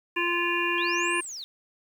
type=harmonic tone; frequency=346.7 Hz; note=F4; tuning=13 cents flat; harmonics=1 / 3 / 5 / 7 / 8; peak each=-30 / -30 / -30 / -30 / -30 dBFS; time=0.16-1.21 s; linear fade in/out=10 ms
type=linear two-way sweep; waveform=sine; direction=up then down; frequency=3104 to 9397 to 3548 Hz; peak=-35 dBFS; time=0.78-1.44 s; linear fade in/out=0 ms; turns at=1.19 s
effects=9-bit